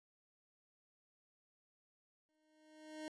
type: tone with exponential growth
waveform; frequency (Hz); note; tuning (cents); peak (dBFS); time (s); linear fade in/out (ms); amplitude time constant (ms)
25% pulse; 309.5; D#4; -9; -39; 2.29-3.08; 0; 170
effects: resampled to 22050 Hz